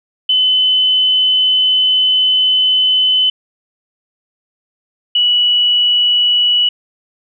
sine tone pair in turn, 3028 / 2940 Hz, F#7 / F#7, +39 / -12 cents, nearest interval minor second, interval 51 cents, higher first, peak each -9 / -9 dBFS, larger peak neither, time 0.29-3.3 / 5.15-6.69 s, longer first, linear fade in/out 5 ms, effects none

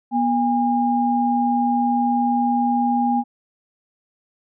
sine tone pair together, 242.3 / 813 Hz, B3 / G#5, -33 / -37 cents, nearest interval octave + major sixth, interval 2096 cents, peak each -19 dBFS, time 0.11-3.24 s, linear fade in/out 50 ms, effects none

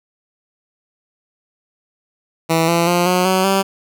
10% pulse tone with pitch steps, 163.7 / 169.38 / 175.25 / 181.32 / 187.61 / 194.11 Hz, E3 / E3 / F3 / F#3 / F#3 / G3, -12 / +47 / +6 / -35 / +24 / -17 cents, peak -5 dBFS, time 2.49-3.63 s, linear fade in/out 20 ms, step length 190 ms, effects none

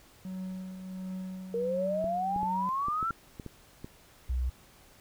triangle tone with tremolo, 186.6 Hz, F#3, 15 cents sharp, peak -32 dBFS, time 0.25-2.69 s, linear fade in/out 0 ms, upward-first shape triangle, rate 1.4 Hz, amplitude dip 55%
sine exponential sweep, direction up, 460 to 1379 Hz, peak -28 dBFS, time 1.54-3.11 s, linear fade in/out 2 ms
clicks, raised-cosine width 3 ms, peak -27 dBFS, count 9, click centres 2.043 / 2.362 / 2.431 / 2.884 / 3.028 / 3.107 / 3.398 / 3.463 / 3.845 s
sine tone, 63 Hz, B1, 35 cents sharp, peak -27 dBFS, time 4.29-4.5 s, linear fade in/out 10 ms
effects pink hiss -58 dBFS RMS until 5 s

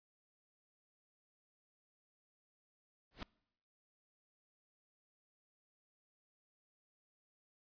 pink noise with exponential growth, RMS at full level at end -41 dBFS, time 3.11-3.23 s, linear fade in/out 2 ms, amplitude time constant 25 ms, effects noise-tail reverb RT60 0.8 s tail -25 dB re dry + resampled to 11025 Hz

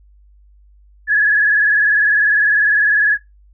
sine tone with vibrato, 1691 Hz, G#6, 31 cents sharp, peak -10 dBFS, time 1.07-3.18 s, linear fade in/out 50 ms, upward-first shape triangle, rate 20 Hz, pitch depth 67 cents each way, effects noise-tail reverb RT60 0.2 s tail -22 dB re dry + added 50 Hz sine -45 dBFS peak until 3.53 s

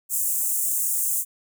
pink high-pass noise, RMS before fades -24 dBFS, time 0.09-1.25 s, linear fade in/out 50 ms, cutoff 7200 Hz, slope 48 dB/octave, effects none

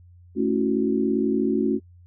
sine chord, F# minor seventh, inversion first, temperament equal with one note detuned, 220 / 277.2 / 329.6 / 367.7 Hz, A3 / C#4 / E4 / F#4, 0 / 0 / 0 / -11 cents, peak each -24 / -24 / -29 / -24 dBFS, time 0.35-1.8 s, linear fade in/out 50 ms, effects noise-tail reverb RT60 0.1 s tail -26 dB re dry + added 88 Hz sine -47 dBFS peak until 2.06 s

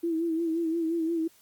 sine tone with vibrato, 329.6 Hz, E4, in tune, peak -25 dBFS, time 0.03-1.28 s, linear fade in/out 10 ms, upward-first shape sine, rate 5.7 Hz, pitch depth 56 cents each way, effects white hiss -60 dBFS RMS until 1.41 s + Opus 32 kbps

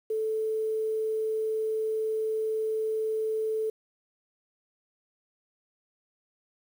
sine tone with quantisation, 438 Hz, A4, 8 cents flat, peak -26 dBFS, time 0.1-3.7 s, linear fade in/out 5 ms, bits 9, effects none

